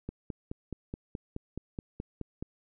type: click train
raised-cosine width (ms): 3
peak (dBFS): -23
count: 12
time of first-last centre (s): 0.09-2.425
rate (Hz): 4.71
effects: none